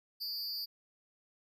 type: tone with amplitude modulation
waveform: square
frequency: 4699 Hz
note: D8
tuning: in tune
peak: -33 dBFS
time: 0.2-0.66 s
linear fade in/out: 20 ms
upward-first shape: sine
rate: 289 Hz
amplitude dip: 90%
effects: none